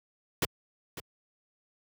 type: noise with echo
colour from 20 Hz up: pink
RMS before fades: -27 dBFS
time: 0.42-0.45 s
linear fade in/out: 2 ms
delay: 550 ms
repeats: 1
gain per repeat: -13 dB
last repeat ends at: 1 s
effects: high-pass 80 Hz 12 dB/octave